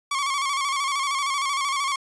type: tone with vibrato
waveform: sawtooth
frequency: 1108.7 Hz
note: C#6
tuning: in tune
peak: -19 dBFS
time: 0.11-1.96 s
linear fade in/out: 5 ms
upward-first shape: square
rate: 13 Hz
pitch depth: 53 cents each way
effects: resampled to 22050 Hz